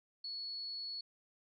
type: tone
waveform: sine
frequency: 4390 Hz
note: C#8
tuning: 18 cents flat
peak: -40 dBFS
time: 0.24-1.01 s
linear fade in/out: 5 ms
effects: none